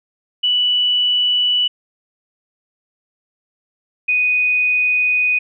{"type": "tone pair in turn", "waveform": "sine", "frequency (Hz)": [2960, 2487], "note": ["F#7", "D#7"], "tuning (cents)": [0, -1], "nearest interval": "minor third", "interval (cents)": 301, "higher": "first", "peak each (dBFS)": -13, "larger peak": "neither", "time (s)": [[0.43, 1.68], [4.08, 5.39]], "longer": "second", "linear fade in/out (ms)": 10, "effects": []}